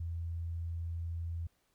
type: tone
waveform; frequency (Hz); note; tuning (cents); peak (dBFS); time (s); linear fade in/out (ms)
sine; 83.9; E2; +31; -35; 0-1.47; 5
effects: pink hiss -75 dBFS RMS until 1.74 s